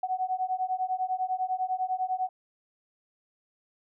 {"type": "beating tone pair", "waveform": "sine", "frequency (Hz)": [740, 750], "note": ["F#5", "F#5"], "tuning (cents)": [0, 23], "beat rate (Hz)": 10, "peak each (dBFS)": -30, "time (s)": [0.03, 2.29], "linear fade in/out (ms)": 5, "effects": []}